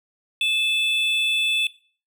triangle tone pair together, 2613 / 3471 Hz, E7 / A7, -16 / -24 cents, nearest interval perfect fourth, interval 492 cents, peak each -20 dBFS, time 0.41-1.67 s, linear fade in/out 2 ms, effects noise-tail reverb RT60 0.4 s tail -19 dB re dry

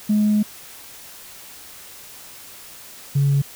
sine tone pair in turn, 210.5 / 140.01 Hz, G#3 / C#3, +24 / +18 cents, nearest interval perfect fifth, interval 706 cents, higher first, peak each -13 dBFS, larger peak neither, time 0.09-0.43 / 3.15-3.42 s, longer first, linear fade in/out 10 ms, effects tanh soft clip ceiling -11 dBFS + white hiss -41 dBFS RMS until 3.55 s

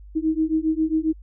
sine beating tone pair, 312.9 / 320.3 Hz, D#4 / E4, +10 / -50 cents, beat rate 7.4 Hz, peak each -22 dBFS, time 0.15-1.13 s, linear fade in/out 20 ms, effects added 50 Hz sine -40 dBFS peak until 1.22 s

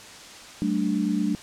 sine chord, G suspended second, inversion none, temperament equal with one note detuned, 191.3 / 220 / 293.7 Hz, G3 / A3 / D4, -42 / 0 / 0 cents, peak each -26 dBFS, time 0.62-1.35 s, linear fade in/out 0 ms, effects white hiss -43 dBFS RMS until 1.42 s + low-pass 7000 Hz 12 dB/octave

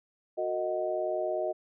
sine tone cluster, 366.1 / 456.2 / 624 / 741 Hz, F#4 / A#4 / D#5 / F#5, -18 / -37 / +5 / +2 cents, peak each -34 / -38 / -30 / -38 dBFS, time 0.37-1.53 s, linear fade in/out 20 ms, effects none

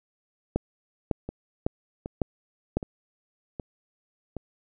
two click trains, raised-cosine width 2 ms, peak -10 / -20 dBFS, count 5 / 5, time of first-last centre 0.56-2.77 / 1.29-4.367 s, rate 1.81 / 1.3 Hz, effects none

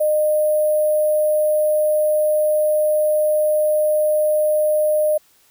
sine tone with sample-and-hold, 610 Hz, D#5, 34 cents flat, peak -14 dBFS, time 0-5.18 s, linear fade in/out 10 ms, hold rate 11025 Hz, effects white hiss -56 dBFS RMS until 5.5 s

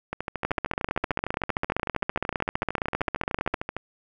two click trains, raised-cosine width 0.5 ms, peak -14 / -9 dBFS, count 49 / 48, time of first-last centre 0.13-3.766 / 0.45-3.542 s, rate 13.2 / 15.2 Hz, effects none

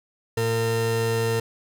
40% pulse tone pair together, 114 / 456 Hz, A#2 / A#4, -38 / -38 cents, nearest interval 2 octaves, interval 2400 cents, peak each -24 dBFS, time 0.37-1.4 s, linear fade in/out 5 ms, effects none

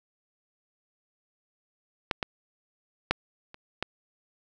clicks, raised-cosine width 0.3 ms, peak -9 / -12 / -6 / -28 / -12 dBFS, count 5, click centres 2.112 / 2.228 / 3.11 / 3.544 / 3.826 s, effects none

